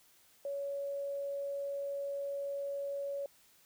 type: tone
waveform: sine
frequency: 561 Hz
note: C#5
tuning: 21 cents sharp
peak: -35 dBFS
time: 0.45-3.26 s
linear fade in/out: 2 ms
effects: white hiss -65 dBFS RMS until 3.65 s